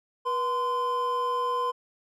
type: tone pair together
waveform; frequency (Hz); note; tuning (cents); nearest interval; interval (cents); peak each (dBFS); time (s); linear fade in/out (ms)
triangle; 485.7 / 1029.2; B4 / C6; -29 / -29; octave + minor second; 1300; -29 / -24; 0.25-1.72; 20
effects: none